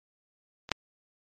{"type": "clicks", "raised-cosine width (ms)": 0.2, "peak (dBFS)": [-23, -6], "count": 2, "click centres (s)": [0.691, 0.717], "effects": ["low-pass 6000 Hz 12 dB/octave", "MP3 64 kbps"]}